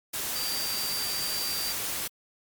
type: tone in noise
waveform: sine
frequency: 4698 Hz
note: D8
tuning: in tune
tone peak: -32 dBFS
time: 0.35-1.73 s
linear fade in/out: 10 ms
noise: white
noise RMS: -32 dBFS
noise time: 0.13-2.08 s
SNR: -3 dB
effects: Opus 48 kbps